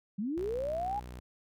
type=linear sweep; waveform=sine; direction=up; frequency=185.2 to 845 Hz; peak=-31 dBFS; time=0.18-1 s; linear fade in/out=10 ms
type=tone; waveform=sawtooth; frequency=61.74 Hz; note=B1; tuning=in tune; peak=-39 dBFS; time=0.37-1.2 s; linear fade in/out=5 ms
effects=none